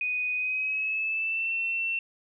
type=tone with pitch glide; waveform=sine; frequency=2489 to 2699 Hz; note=D#7 to E7; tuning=0 to +40 cents; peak=-26 dBFS; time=0.01-1.99 s; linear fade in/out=2 ms; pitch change=+140 cents; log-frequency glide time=0.35-1.54 s; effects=none